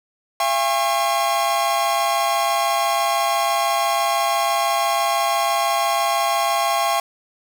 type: tone cluster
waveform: 45% pulse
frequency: 680 / 806 / 1086 Hz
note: F5 / G5 / C#6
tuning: -46 / +48 / -36 cents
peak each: -22 dBFS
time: 0.4-7 s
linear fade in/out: 2 ms
effects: none